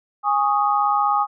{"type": "chord", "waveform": "sine", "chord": "Ab suspended fourth", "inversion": "none", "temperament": "equal with one note detuned", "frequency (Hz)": [823.9, 1108.7, 1244.5], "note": ["Ab5", "Db6", "Eb6"], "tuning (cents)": [-14, 0, 0], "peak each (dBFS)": [-19, -24, -20], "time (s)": [0.23, 1.27], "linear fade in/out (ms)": 50, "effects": []}